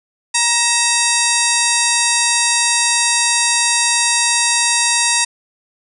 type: harmonic tone with a mistuned harmonic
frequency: 943 Hz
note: A#5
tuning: 20 cents sharp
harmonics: 1 / 2 / 3 / 4 / 5 / 6 / 7 / 8 / 9 / 10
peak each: -22 / -22 / -22 / -22 / -22 / -22 / -22 / -22 / -22 / -22 dBFS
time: 0.34-5.25 s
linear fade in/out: 10 ms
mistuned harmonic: 3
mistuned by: -120 cents
effects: none